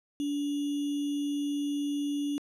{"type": "tone with sample-and-hold", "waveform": "sine", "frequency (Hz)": 288.2, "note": "D4", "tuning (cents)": -33, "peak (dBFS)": -28, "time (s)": [0.2, 2.38], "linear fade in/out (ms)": 0, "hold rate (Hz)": 3150, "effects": ["low-pass 11000 Hz 12 dB/octave"]}